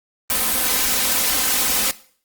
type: noise with comb filter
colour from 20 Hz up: white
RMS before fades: -19 dBFS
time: 0.3-1.91 s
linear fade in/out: 0 ms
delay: 3.9 ms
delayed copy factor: +0.7
effects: noise-tail reverb RT60 0.5 s tail -18 dB re dry + Opus 32 kbps